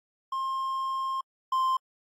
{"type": "tone pair in turn", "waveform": "triangle", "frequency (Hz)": [1063, 1045.9], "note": ["C6", "C6"], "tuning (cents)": [27, -1], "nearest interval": "unison", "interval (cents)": 28, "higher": "first", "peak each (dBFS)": [-26, -21], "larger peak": "second", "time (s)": [[0.32, 1.21], [1.52, 1.77]], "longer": "first", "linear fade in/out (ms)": 5, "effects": ["AAC 64 kbps"]}